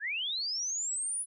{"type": "linear sweep", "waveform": "sine", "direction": "up", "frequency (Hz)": [1568, 10080], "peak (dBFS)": -31, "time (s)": [0, 1.26], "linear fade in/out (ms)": 50, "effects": []}